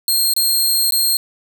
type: tone with dropouts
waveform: 15% pulse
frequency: 4218 Hz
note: C8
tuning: 13 cents sharp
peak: -7 dBFS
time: 0.08-1.17 s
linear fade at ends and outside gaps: 1 ms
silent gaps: 0.337-0.364 / 0.908-0.922 s
effects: none